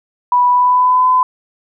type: tone with pitch glide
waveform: sine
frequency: 984 to 1012.8 Hz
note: B5 to B5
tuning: -7 to +43 cents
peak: -8 dBFS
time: 0.32-1.23 s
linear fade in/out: 2 ms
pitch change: +50 cents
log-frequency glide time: 0.49-1.07 s
effects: none